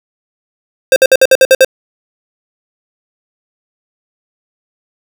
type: tone bursts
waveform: square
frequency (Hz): 526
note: C5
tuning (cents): +9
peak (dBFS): -3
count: 8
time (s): 0.92-1.647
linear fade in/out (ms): 2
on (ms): 41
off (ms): 57
effects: none